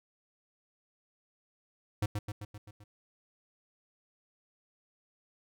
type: tone with echo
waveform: square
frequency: 103.83 Hz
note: G#2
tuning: in tune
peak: -28 dBFS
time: 2.02-2.06 s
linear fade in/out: 5 ms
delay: 130 ms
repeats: 6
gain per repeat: -4 dB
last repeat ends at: 2.84 s
effects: none